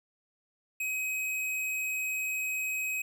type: tone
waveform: square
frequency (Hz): 2533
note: D#7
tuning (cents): +30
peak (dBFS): -31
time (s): 0.8-3.02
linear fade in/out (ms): 5
effects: none